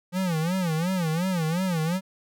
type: tone with vibrato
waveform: square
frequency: 172.4 Hz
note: F3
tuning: 22 cents flat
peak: -24 dBFS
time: 0.12-2.01 s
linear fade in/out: 50 ms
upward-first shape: sine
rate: 2.8 Hz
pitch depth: 170 cents each way
effects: none